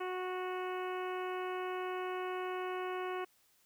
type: harmonic tone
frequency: 367.7 Hz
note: F#4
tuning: 11 cents flat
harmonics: 1 / 2 / 3 / 4 / 5 / 6 / 7 / 8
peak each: -38 / -43 / -43 / -48 / -52 / -52 / -52 / -55 dBFS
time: 0-3.25 s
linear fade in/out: 10 ms
effects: white hiss -70 dBFS RMS until 3.65 s